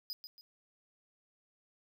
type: tone with echo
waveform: square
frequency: 4978 Hz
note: D#8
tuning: in tune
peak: -38 dBFS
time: 0.1-0.13 s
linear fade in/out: 0 ms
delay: 140 ms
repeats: 2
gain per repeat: -8 dB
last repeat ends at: 0.41 s
effects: none